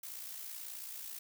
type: noise with amplitude modulation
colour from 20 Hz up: blue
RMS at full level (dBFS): -43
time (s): 0.03-1.19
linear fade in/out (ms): 5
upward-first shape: sine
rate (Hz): 58.4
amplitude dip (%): 50
effects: none